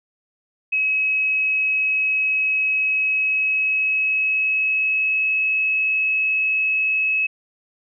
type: tone with pitch glide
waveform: sine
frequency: 2559 to 2577 Hz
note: D#7 to E7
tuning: +48 to -40 cents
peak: -17 dBFS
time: 0.72-7.27 s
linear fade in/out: 10 ms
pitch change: +12 cents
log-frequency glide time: 3.02-5.29 s
effects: none